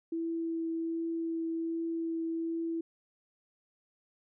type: tone with vibrato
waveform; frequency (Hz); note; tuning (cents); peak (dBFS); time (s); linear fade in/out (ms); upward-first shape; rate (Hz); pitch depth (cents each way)
sine; 329.6; E4; 0; -31; 0.12-2.81; 5; triangle; 1.3; 10
effects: none